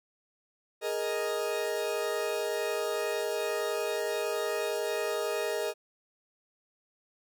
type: chord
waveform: 40% pulse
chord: Ab suspended second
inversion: none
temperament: equal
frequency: 415.3 / 466.2 / 622.3 Hz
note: Ab4 / Bb4 / Eb5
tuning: 0 / 0 / 0 cents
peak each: -33 dBFS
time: 0.81-5.74 s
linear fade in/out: 50 ms
effects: none